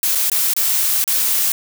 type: noise with dropouts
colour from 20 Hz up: blue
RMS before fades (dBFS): -17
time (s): 0.03-1.52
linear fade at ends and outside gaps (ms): 1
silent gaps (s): 0.151-0.155 / 0.299-0.317 / 0.536-0.565 / 1.041-1.077
effects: none